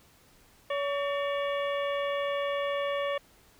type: harmonic tone with a mistuned harmonic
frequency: 566 Hz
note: C#5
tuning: 36 cents sharp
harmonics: 1 / 2 / 3 / 4 / 5 / 6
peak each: -29 / -35 / -39 / -41 / -43 / -45 dBFS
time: 0.7-3.18 s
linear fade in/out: 5 ms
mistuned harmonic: 3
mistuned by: +100 cents
effects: pink hiss -60 dBFS RMS until 3.59 s